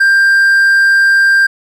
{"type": "tone", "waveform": "triangle", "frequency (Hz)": 1588, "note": "G6", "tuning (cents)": 22, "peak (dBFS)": -4, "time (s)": [0, 1.47], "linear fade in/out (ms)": 10, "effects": []}